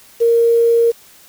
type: tone with quantisation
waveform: sine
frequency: 465.2 Hz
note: A#4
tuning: 4 cents flat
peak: -9 dBFS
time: 0.2-0.92 s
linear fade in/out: 20 ms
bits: 6
effects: white hiss -45 dBFS RMS until 1.28 s